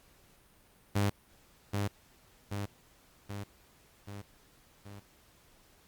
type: tone with echo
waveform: sawtooth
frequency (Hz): 101.1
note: G#2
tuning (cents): -46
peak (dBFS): -22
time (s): 0.95-1.1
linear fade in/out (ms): 10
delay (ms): 780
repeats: 5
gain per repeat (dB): -4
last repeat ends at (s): 5
effects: pink hiss -63 dBFS RMS until 5.87 s + Opus 48 kbps